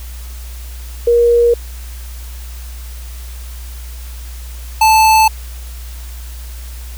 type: tone pair in turn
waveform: sine / square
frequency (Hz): 473.5 / 877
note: A#4 / A5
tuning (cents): +27 / -6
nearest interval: major seventh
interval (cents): 1067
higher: second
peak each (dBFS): -7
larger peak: neither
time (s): 1.07-1.54 / 4.81-5.28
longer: neither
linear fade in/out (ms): 5
effects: added 60 Hz sine -26 dBFS peak until 6.97 s + white hiss -38 dBFS RMS until 6.97 s